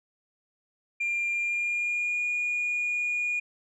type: tone with pitch glide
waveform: sine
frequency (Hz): 2392 to 2439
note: D7 to D#7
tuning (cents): +31 to -35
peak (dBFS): -24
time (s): 1-3.4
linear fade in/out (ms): 10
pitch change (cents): +34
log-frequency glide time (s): 1.28-2.23
effects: tanh soft clip ceiling -23 dBFS